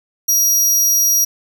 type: tone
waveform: sawtooth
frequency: 5740 Hz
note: F8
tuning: 47 cents sharp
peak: -9 dBFS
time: 0.28-1.25 s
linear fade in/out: 10 ms
effects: none